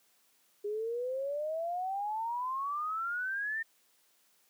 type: exponential sweep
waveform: sine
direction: up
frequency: 406.6 to 1831 Hz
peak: -32 dBFS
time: 0.64-3.63 s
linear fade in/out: 10 ms
effects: white hiss -69 dBFS RMS until 4.49 s + high-pass 200 Hz 12 dB/octave